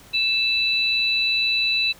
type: tone pair together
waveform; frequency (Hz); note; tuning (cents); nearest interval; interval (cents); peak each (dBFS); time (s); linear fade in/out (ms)
sine; 2637 / 3961; E7 / B7; 0 / +4; perfect fifth; 704; -21; 0.13-1.93; 20
effects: pink hiss -48 dBFS RMS until 1.99 s